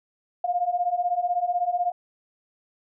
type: beating tone pair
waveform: sine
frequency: 698.5 / 714.5 Hz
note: F5 / F5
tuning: 0 / +39 cents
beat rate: 16 Hz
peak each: -26 / -24 dBFS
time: 0.44-1.92 s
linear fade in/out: 5 ms
effects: none